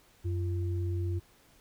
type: tone pair together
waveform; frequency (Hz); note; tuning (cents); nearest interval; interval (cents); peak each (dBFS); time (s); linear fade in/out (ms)
sine; 91.67 / 343.8; F#2 / F4; -16 / -27; octave + major seventh; 2289; -29 / -39; 0.24-1.2; 20
effects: pink hiss -62 dBFS RMS until 1.6 s